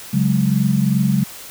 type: chord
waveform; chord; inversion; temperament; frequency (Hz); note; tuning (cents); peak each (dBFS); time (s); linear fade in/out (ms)
sine; C# suspended fourth; none; equal; 138.59 / 185 / 207.7; C#3 / F#3 / G#3; 0 / 0 / 0; -18; 0.13-1.24; 10
effects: white hiss -36 dBFS RMS until 1.5 s